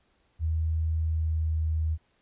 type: tone with pitch glide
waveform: sine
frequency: 80 to 79.22 Hz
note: D#2 to D#2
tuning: +49 to +32 cents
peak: -24 dBFS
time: 0.39-1.98 s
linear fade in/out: 50 ms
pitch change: -17 cents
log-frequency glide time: 1.01-1.56 s
effects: pink hiss -69 dBFS RMS until 2.21 s + resampled to 8000 Hz